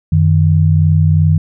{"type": "tone pair together", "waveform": "sine", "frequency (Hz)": [92.5, 155.27], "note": ["F#2", "D#3"], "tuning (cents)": [0, -3], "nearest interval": "major sixth", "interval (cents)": 897, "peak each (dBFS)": -10, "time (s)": [0.12, 1.38], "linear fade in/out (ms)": 5, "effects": []}